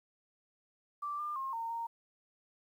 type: tone with pitch steps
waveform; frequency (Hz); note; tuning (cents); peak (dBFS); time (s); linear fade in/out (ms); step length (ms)
sine; 1170 / 1200 / 1070 / 916 / 925; D6 / D6 / C6 / A#5 / A#5; -7 / +37 / +38 / -31 / -14; -35; 1.02-1.87; 10; 170
effects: 11-bit